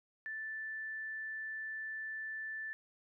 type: tone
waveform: sine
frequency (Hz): 1760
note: A6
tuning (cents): 0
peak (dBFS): -39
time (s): 0.26-2.73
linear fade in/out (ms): 0
effects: none